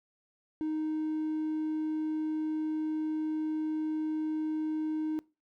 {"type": "tone", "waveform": "triangle", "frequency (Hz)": 311.1, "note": "D#4", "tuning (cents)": 0, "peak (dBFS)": -27, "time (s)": [0.61, 5.19], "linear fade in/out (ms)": 0, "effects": ["noise-tail reverb RT60 0.3 s tail -24 dB re dry", "tanh soft clip ceiling -24 dBFS"]}